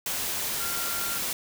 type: tone in noise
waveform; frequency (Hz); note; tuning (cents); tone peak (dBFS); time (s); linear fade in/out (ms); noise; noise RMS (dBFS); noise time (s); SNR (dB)
sine; 1387; F6; -12; -36; 0.6-1.18; 2; white; -30; 0.06-1.33; -9
effects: none